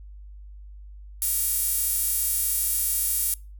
sawtooth tone with high-pass filter, 466.2 Hz, A#4, in tune, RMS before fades -25 dBFS, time 1.22-3.34 s, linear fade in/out 0 ms, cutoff 11000 Hz, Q 1.6, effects noise-tail reverb RT60 0.3 s tail -24 dB re dry + added 50 Hz sine -40 dBFS peak until 3.59 s

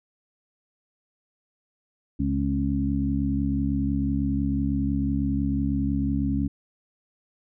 harmonic tone with a mistuned harmonic, 70 Hz, C#2, 18 cents sharp, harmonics 1 / 2 / 3 / 4, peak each -28 / -29 / -28 / -26 dBFS, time 2.19-6.48 s, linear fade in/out 10 ms, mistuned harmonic 4, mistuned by -25 cents, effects none

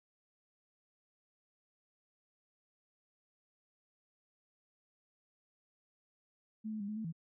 sine tone with pitch steps, 217.5 / 216 / 201.3 / 212.8 / 220.6 / 163.8 Hz, A3 / A3 / G3 / G#3 / A3 / E3, -20 / -32 / +46 / +42 / +5 / -11 cents, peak -37 dBFS, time 6.64-7.126 s, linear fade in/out 20 ms, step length 81 ms, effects none

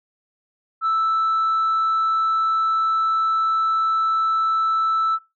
sine tone, 1318.5 Hz, E6, in tune, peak -15 dBFS, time 0.81-5.19 s, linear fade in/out 50 ms, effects noise-tail reverb RT60 0.2 s tail -18 dB re dry + tanh soft clip ceiling -15 dBFS

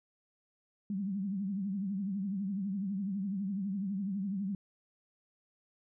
sine tone with vibrato, 196 Hz, G3, in tune, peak -32 dBFS, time 0.9-4.55 s, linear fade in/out 2 ms, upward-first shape triangle, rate 12 Hz, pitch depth 130 cents each way, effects none

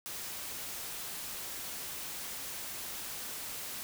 white noise, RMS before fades -41 dBFS, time 0.06-3.83 s, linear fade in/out 0 ms, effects none

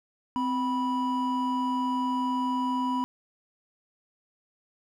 triangle tone pair together, 257.8 / 982 Hz, C4 / B5, -26 / -10 cents, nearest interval octave + major seventh, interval 2316 cents, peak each -26 dBFS, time 0.36-3.04 s, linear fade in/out 0 ms, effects none

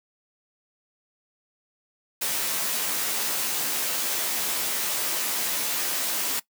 white noise with comb filter, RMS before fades -27 dBFS, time 2.21-6.4 s, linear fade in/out 10 ms, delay 14 ms, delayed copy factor +0.75, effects noise-tail reverb RT60 0.1 s tail -19 dB re dry + high-pass 200 Hz 12 dB/octave

